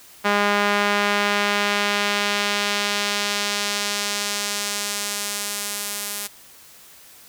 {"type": "tone with band-pass filter sweep", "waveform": "sawtooth", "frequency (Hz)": 204.4, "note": "G#3", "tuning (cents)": -27, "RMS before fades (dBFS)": -23, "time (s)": [0.24, 6.28], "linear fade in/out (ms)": 20, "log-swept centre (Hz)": [1500, 12000], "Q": 0.78, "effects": ["white hiss -47 dBFS RMS until 7.28 s"]}